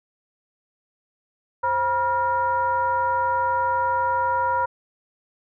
sine tone with frequency modulation, 964 Hz, B5, 42 cents flat, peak -19 dBFS, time 1.63-4.66 s, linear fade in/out 10 ms, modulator 436 Hz, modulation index 0.75, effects none

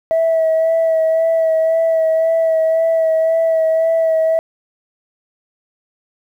sine tone with vibrato, 649 Hz, E5, 27 cents flat, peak -10 dBFS, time 0.11-4.39 s, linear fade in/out 0 ms, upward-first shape sine, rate 1.9 Hz, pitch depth 20 cents each way, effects tanh soft clip ceiling -9 dBFS + 8-bit

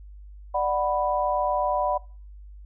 sine chord, B minor, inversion first, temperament just, 592.7 / 740.8 / 987.8 Hz, D5 / F#5 / B5, +16 / +2 / 0 cents, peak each -26 dBFS, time 0.54-1.98 s, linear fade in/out 10 ms, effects noise-tail reverb RT60 0.4 s tail -22 dB re dry + added 50 Hz sine -41 dBFS peak until 2.65 s

